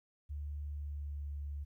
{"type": "tone with pitch glide", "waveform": "sine", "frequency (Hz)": [73.1, 72.05], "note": ["D2", "D2"], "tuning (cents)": [-7, -33], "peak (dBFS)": -38, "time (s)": [0.29, 1.65], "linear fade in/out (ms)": 20, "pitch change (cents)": -26, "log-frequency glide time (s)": [0.69, 1.31], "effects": ["13-bit"]}